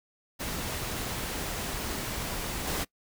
pink noise with level steps, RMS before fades -34 / -31 dBFS, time 0.39-2.85 s, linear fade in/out 20 ms, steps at 2.67 s, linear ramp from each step 2 ms, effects noise-tail reverb RT60 0.1 s tail -23 dB re dry

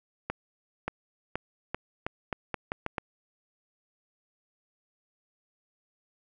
accelerating click train, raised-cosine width 0.5 ms, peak -15 dBFS, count 10, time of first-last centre 0.3-2.982 s, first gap 580 ms, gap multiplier 0.82, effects none

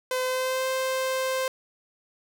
sawtooth tone with pitch glide, 511 to 522.3 Hz, C5 to C5, -41 to -3 cents, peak -21 dBFS, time 0.11-1.48 s, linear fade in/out 2 ms, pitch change +38 cents, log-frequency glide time 0.24-0.68 s, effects none

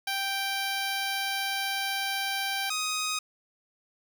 10% pulse tone pair in turn, 784 / 1253.2 Hz, G5 / D#6, 0 / +12 cents, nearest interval minor sixth, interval 812 cents, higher second, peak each -20 dBFS, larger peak neither, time 0.07-2.7 / 2.7-3.19 s, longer first, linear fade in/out 5 ms, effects none

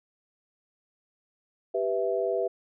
sine chord, E minor, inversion first, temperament equal, 392 / 493.9 / 659.3 Hz, G4 / B4 / E5, 0 / 0 / 0 cents, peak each -29 dBFS, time 1.74-2.48 s, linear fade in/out 10 ms, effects none

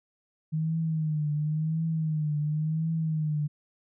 sine tone with vibrato, 155.56 Hz, D#3, in tune, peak -25 dBFS, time 0.52-3.48 s, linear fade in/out 20 ms, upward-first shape triangle, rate 0.94 Hz, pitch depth 87 cents each way, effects none

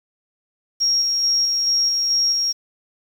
sine tone with tremolo, 5588 Hz, F8, in tune, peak -15 dBFS, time 0.8-2.53 s, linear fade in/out 20 ms, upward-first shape square, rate 2.3 Hz, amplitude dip 25%, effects 7-bit

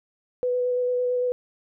sine tone with vibrato, 496 Hz, B4, 7 cents sharp, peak -21 dBFS, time 0.43-1.32 s, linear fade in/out 0 ms, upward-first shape square, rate 8.9 Hz, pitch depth 9 cents each way, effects none

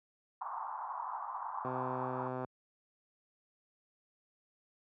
white band-pass noise, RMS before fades -41 dBFS, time 0.41-2.28 s, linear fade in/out 5 ms, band 820 to 1100 Hz, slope 48 dB/octave
click train, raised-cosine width 1 ms, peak -25 dBFS, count 103, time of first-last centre 1.65-2.447 s, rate 128 Hz
effects high-pass 100 Hz 12 dB/octave

